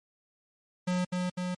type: tone with echo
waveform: square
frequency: 180.7 Hz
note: F#3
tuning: 41 cents flat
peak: -27 dBFS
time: 0.87-1.05 s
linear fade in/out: 10 ms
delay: 250 ms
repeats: 2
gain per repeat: -2 dB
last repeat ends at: 1.55 s
effects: low-pass 9000 Hz 12 dB/octave + MP3 48 kbps